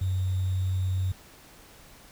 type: tone with sample-and-hold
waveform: sine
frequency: 93.3 Hz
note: F#2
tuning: 15 cents sharp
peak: -24 dBFS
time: 0.01-1.12 s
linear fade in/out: 5 ms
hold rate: 3675 Hz
effects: pink hiss -52 dBFS RMS until 2.11 s